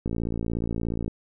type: click train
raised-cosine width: 3 ms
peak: -16 dBFS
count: 59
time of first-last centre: 0.06-1.079 s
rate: 56.9 Hz
effects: none